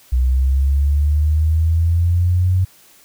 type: linear sweep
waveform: sine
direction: up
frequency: 62 to 93.3 Hz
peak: -12 dBFS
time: 0.12-2.65 s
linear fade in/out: 10 ms
effects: white hiss -49 dBFS RMS until 3.04 s